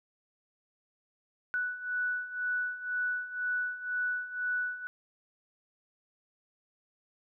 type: beating tone pair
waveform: sine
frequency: 1480 / 1482 Hz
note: F#6 / F#6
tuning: 0 / +2 cents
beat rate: 2 Hz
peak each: -36 / -32 dBFS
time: 1.54-4.87 s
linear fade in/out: 0 ms
effects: none